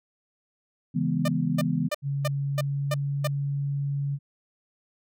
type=chord; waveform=sine; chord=C# minor seventh; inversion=none; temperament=equal; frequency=138.59 / 164.81 / 207.7 / 246.9 Hz; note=C#3 / E3 / G#3 / B3; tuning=0 / 0 / 0 / 0 cents; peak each=-30 / -26 / -31 / -28 dBFS; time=0.94-1.89 s; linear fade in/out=20 ms
type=tone bursts; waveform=sawtooth; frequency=600 Hz; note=D5; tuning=37 cents sharp; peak=-21 dBFS; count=7; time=1.25-3.274 s; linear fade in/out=5 ms; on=32 ms; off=300 ms
type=tone with pitch glide; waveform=sine; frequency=140 to 140.89 Hz; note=C#3 to C#3; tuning=+18 to +28 cents; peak=-25 dBFS; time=2.02-4.19 s; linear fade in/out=50 ms; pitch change=+10 cents; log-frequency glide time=2.51-3.02 s
effects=none